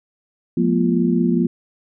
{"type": "tone cluster", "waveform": "sine", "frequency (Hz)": [178.2, 215.6, 240.5, 346.4], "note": ["F3", "A3", "B3", "F4"], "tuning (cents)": [35, -35, -46, -14], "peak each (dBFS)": [-19, -23, -18, -22], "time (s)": [0.57, 1.47], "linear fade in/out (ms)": 5, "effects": []}